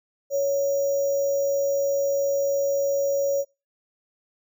sine tone with sample-and-hold, 557 Hz, C#5, 8 cents sharp, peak -20 dBFS, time 0.3-3.45 s, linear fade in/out 50 ms, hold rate 6300 Hz, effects noise-tail reverb RT60 0.3 s tail -26 dB re dry

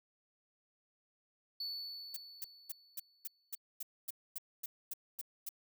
triangle tone with exponential decay, 4457 Hz, C#8, 9 cents sharp, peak -36 dBFS, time 1.6-3.58 s, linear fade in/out 5 ms, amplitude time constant 430 ms
violet noise bursts, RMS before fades -41 dBFS, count 13, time 2.14-5.491 s, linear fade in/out 5 ms, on 27 ms, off 250 ms
effects none

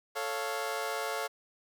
20% pulse chord, A augmented, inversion none, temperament equal, 440 / 554.4 / 698.5 Hz, A4 / C#5 / E#5, 0 / 0 / 0 cents, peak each -32 dBFS, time 0.15-1.28 s, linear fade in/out 20 ms, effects none

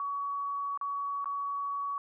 sine tone with dropouts, 1128 Hz, C#6, 30 cents sharp, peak -31 dBFS, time 0-1.98 s, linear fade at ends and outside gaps 1 ms, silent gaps 0.775-0.812 / 1.244-1.257 s, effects none

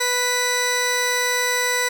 15% pulse tone pair together, 493.9 / 1975.5 Hz, B4 / B6, 0 / 0 cents, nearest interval 2 octaves, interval 2400 cents, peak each -16 dBFS, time 0-1.89 s, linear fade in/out 10 ms, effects none

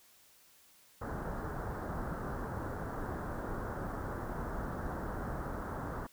pink low-pass noise, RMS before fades -39 dBFS, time 1.01-6.07 s, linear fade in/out 10 ms, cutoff 1600 Hz, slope 48 dB/octave, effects white hiss -63 dBFS RMS until 6.12 s

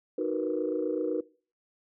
sine chord, B major seventh, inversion first, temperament equal, 311.1 / 370 / 466.2 / 493.9 Hz, D#4 / F#4 / A#4 / B4, 0 / 0 / 0 / 0 cents, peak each -32 dBFS, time 0.18-1.21 s, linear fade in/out 5 ms, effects noise-tail reverb RT60 0.4 s tail -22 dB re dry + tanh soft clip ceiling -18 dBFS

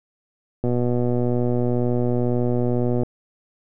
click train, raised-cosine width 2 ms, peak -10 dBFS, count 293, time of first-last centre 0.64-3.033 s, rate 122 Hz, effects none

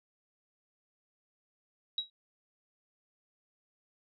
sine tone with exponential decay, 3848 Hz, B7, 46 cents flat, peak -26 dBFS, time 1.98-2.1 s, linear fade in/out 2 ms, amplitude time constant 25 ms, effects none

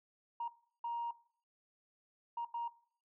sine tone bursts at uneven times, 940 Hz, A#5, 14 cents sharp, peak -35 dBFS, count 4, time 0.4-0.48 / 0.84-1.11 / 2.37-2.45 / 2.54-2.68 s, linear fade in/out 5 ms, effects noise-tail reverb RT60 0.5 s tail -18 dB re dry + tanh soft clip ceiling -32 dBFS

